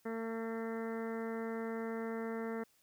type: harmonic tone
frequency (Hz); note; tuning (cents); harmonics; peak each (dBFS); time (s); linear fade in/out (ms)
226.2; A3; +48; 1 / 2 / 3 / 4 / 5 / 6 / 7 / 8 / 9; -40 / -40 / -49 / -51 / -54 / -51 / -56 / -52 / -56; 0.05-2.64; 10
effects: white hiss -71 dBFS RMS until 2.82 s